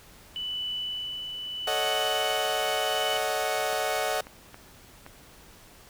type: tone with tremolo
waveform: sine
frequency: 2981 Hz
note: F#7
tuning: 12 cents sharp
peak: -29 dBFS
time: 0.36-3.17 s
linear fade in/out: 0 ms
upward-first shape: sine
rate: 0.77 Hz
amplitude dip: 40%
type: chord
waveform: sawtooth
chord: D# half-diminished seventh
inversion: second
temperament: equal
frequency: 440 / 554.4 / 622.3 / 740 Hz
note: A4 / C#5 / D#5 / F#5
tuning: 0 / 0 / 0 / 0 cents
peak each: -30 / -30 / -27 / -26 dBFS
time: 1.67-4.21 s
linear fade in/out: 5 ms
type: clicks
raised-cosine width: 0.5 ms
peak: -28 dBFS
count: 5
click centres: 3.132 / 3.73 / 4.269 / 4.544 / 5.064 s
effects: pink hiss -52 dBFS RMS until 5.89 s